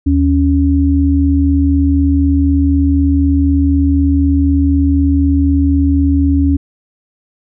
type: tone pair together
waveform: sine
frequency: 78 / 278 Hz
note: D#2 / C#4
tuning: +5 / +5 cents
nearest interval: octave + minor seventh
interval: 2200 cents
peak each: -11 dBFS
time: 0.06-6.57 s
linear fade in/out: 10 ms
effects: none